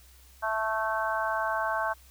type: harmonic tone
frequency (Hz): 220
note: A3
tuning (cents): 0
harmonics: 3 / 4 / 5 / 6 / 7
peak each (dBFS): -32 / -32 / -32 / -39 / -32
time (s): 0.42-1.94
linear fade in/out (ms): 20
effects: added 64 Hz sine -54 dBFS peak until 2.1 s + white hiss -58 dBFS RMS until 2.1 s